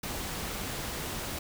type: noise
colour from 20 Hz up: pink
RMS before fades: -36 dBFS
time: 0.03-1.39 s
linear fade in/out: 5 ms
effects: none